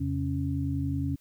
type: tone cluster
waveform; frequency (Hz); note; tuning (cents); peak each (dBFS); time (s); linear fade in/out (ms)
sine; 84.8 / 135.6 / 276.7; E2 / C#3 / C#4; +50 / -38 / -3; -31; 0-1.16; 10
effects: white hiss -66 dBFS RMS until 1.2 s